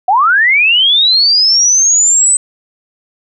sine linear sweep, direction up, 703 to 8130 Hz, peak -6 dBFS, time 0.08-2.37 s, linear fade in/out 5 ms, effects none

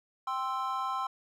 triangle chord, C major, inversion second, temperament equal, 784 / 1046.5 / 1318.5 Hz, G5 / C6 / E6, 0 / 0 / 0 cents, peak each -35 / -31 / -34 dBFS, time 0.27-1.07 s, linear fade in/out 5 ms, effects none

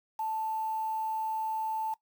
sine tone with quantisation, 880 Hz, A5, in tune, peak -30 dBFS, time 0.19-1.94 s, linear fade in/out 5 ms, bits 8, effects noise-tail reverb RT60 0.1 s tail -18 dB re dry

